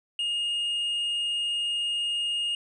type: tone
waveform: triangle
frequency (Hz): 2847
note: F7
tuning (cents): +33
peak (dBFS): -24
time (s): 0.19-2.55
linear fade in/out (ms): 2
effects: resampled to 22050 Hz